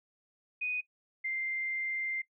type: tone pair in turn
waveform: sine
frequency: 2489 / 2093 Hz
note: D#7 / C7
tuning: 0 / 0 cents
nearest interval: minor third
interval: 300 cents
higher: first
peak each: -31 / -32 dBFS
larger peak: first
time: 0.61-0.81 / 1.24-2.22 s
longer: second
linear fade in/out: 10 ms
effects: noise-tail reverb RT60 0.1 s tail -18 dB re dry